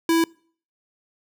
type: tone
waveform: square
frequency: 330 Hz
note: E4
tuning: 2 cents sharp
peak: -17 dBFS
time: 0.09-0.24 s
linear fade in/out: 2 ms
effects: noise-tail reverb RT60 0.5 s tail -26 dB re dry